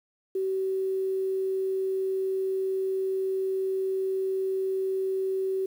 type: tone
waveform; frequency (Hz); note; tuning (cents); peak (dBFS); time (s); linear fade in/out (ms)
sine; 381.7; G4; -46; -25; 0.35-5.66; 5
effects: 9-bit